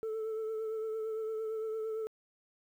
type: tone with vibrato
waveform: sine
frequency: 440 Hz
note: A4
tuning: in tune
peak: -31 dBFS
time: 0.03-2.07 s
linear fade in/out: 0 ms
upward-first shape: triangle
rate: 8.8 Hz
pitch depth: 31 cents each way
effects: tanh soft clip ceiling -33 dBFS + 11-bit